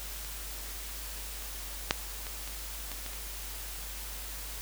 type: clicks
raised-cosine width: 0.2 ms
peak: -27 / -27 / -6 / -23 / -25 / -21 / -22 / -27 dBFS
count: 8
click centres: 0.248 / 1.422 / 1.909 / 2.268 / 2.476 / 2.917 / 3.063 / 3.134 s
effects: added 50 Hz sine -42 dBFS peak until 4.61 s + white hiss -42 dBFS RMS until 4.61 s